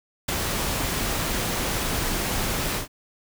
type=noise with ADSR envelope; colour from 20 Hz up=pink; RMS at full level=-21 dBFS; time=0.28-2.88 s; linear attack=11 ms; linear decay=4 ms; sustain=-5 dB; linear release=120 ms; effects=none